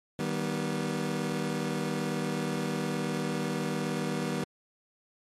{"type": "chord", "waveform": "25% pulse", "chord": "Eb augmented", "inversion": "none", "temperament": "just", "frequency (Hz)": [155.56, 194.45, 243.1], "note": ["Eb3", "G3", "B3"], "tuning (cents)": [0, -14, -27], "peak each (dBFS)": -30, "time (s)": [0.19, 4.44], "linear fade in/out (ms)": 2, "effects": ["low-pass 11000 Hz 12 dB/octave", "MP3 64 kbps"]}